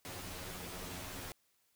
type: noise with comb filter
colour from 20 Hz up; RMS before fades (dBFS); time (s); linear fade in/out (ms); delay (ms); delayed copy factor
pink; -45; 0.05-1.32; 0; 11; +0.95
effects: white hiss -75 dBFS RMS until 1.75 s